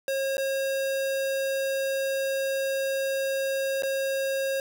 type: tone with dropouts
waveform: square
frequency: 541 Hz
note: C#5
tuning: 42 cents flat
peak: -26 dBFS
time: 0.08-4.6 s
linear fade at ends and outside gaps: 1 ms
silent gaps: 0.37-0.38 / 3.823-3.833 s
effects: none